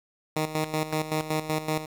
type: tone with tremolo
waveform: 10% pulse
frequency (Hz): 155.56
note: D#3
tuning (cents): 0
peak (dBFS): -16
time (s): 0.36-1.86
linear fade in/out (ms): 5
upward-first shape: square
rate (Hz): 5.3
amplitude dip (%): 70
effects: 9-bit